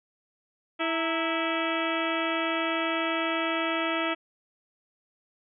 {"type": "harmonic tone with a mistuned harmonic", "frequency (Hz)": 328, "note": "E4", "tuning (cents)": -9, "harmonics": [1, 2, 3, 4, 5, 6, 7, 8, 9, 10], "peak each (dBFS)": [-31, -32, -37, -32, -39, -36, -36, -36, -41, -38], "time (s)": [0.79, 4.15], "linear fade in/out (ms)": 20, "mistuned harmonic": 3, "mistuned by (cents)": -100, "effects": []}